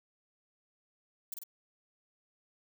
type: noise with echo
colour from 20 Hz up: violet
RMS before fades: -39 dBFS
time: 1.32-1.34 s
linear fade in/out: 2 ms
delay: 48 ms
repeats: 2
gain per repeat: -3 dB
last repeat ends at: 1.436 s
effects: none